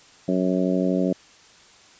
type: harmonic tone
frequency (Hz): 92.5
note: F#2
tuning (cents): 0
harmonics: 2 / 3 / 4 / 5 / 6 / 7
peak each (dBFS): -23 / -24 / -28 / -31 / -28 / -31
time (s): 0.28-1.13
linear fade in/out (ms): 5
effects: white hiss -51 dBFS RMS until 1.99 s + resampled to 16000 Hz